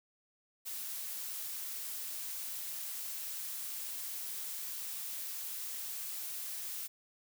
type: noise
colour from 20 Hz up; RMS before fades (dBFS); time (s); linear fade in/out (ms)
blue; -41; 0.65-6.88; 20
effects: none